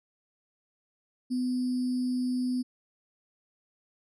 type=tone with sample-and-hold; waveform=sine; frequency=251.1 Hz; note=B3; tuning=29 cents sharp; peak=-26 dBFS; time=1.3-2.63 s; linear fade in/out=20 ms; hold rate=4900 Hz; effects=resampled to 22050 Hz